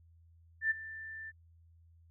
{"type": "tone with ADSR envelope", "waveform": "sine", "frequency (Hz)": 1775, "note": "A6", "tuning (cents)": 15, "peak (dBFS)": -25, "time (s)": [0.61, 1.32], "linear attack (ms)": 95, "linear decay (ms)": 19, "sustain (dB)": -17, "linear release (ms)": 32, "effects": ["added 83 Hz sine -59 dBFS peak until 2.1 s"]}